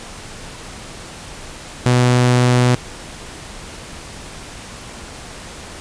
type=tone; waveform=sawtooth; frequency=123.9 Hz; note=B2; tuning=6 cents sharp; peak=-7 dBFS; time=1.86-2.75 s; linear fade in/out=0 ms; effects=pink hiss -34 dBFS RMS until 5.8 s + resampled to 22050 Hz